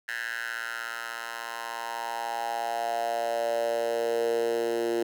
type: tone with high-pass filter sweep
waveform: 10% pulse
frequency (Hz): 116.54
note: A#2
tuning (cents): 0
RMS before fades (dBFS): -30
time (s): 0.08-5.03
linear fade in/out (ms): 5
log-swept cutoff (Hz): 1700 to 370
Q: 5.3
effects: none